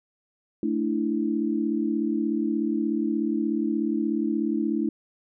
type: chord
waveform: sine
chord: A suspended fourth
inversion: none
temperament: just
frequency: 220 / 293.3 / 330 Hz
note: A3 / D4 / E4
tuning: 0 / -2 / +2 cents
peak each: -27 dBFS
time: 0.63-4.89 s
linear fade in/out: 2 ms
effects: none

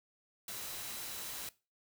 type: tone in noise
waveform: sine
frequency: 3951 Hz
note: B7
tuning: in tune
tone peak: -53 dBFS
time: 0.48-1.49 s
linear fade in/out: 2 ms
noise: white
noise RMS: -43 dBFS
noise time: 0.48-1.49 s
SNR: -13 dB
effects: noise-tail reverb RT60 0.3 s tail -20 dB re dry

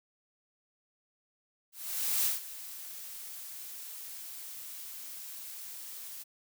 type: noise with ADSR envelope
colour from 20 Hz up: blue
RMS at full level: -28 dBFS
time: 1.72-6.24 s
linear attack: 530 ms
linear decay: 150 ms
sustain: -16 dB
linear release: 21 ms
effects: none

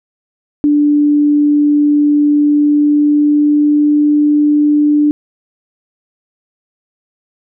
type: tone with pitch glide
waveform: sine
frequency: 293.7 to 296.1 Hz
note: D4 to D4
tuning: 0 to +14 cents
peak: -7 dBFS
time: 0.64-5.11 s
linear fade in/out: 0 ms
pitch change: +14 cents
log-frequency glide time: 2.33-3.98 s
effects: none

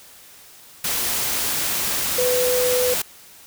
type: tone in noise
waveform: sine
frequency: 498.9 Hz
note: B4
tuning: 17 cents sharp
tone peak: -18 dBFS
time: 2.18-2.94 s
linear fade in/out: 5 ms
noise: white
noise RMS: -23 dBFS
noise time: 0.84-3.02 s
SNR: +2 dB
effects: white hiss -46 dBFS RMS until 3.46 s

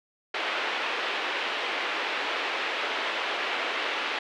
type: band-pass noise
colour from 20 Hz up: white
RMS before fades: -30 dBFS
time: 0.34-4.19 s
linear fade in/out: 5 ms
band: 340 to 3100 Hz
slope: 24 dB/octave
effects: none

